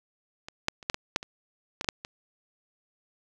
clicks, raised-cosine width 0.2 ms, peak -22 / -7 / -28 / -9 / -13 / -7 / -22 / -13 / -17 / -6 / -20 dBFS, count 11, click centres 0.485 / 0.684 / 0.828 / 0.899 / 0.944 / 1.161 / 1.229 / 1.811 / 1.845 / 1.888 / 2.049 s, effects none

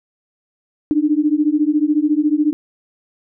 sine beating tone pair, 293.7 / 307.7 Hz, D4 / D#4, 0 / -19 cents, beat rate 14 Hz, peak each -16 / -16 dBFS, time 0.91-2.53 s, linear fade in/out 0 ms, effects none

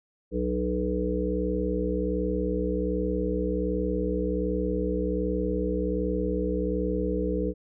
harmonic tone with a mistuned harmonic, 61.3 Hz, B1, 12 cents flat, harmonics 1 / 3 / 5 / 7 / 8, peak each -31 / -31 / -31 / -31 / -31 dBFS, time 0.31-7.54 s, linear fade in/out 50 ms, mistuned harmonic 1, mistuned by +38 cents, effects none

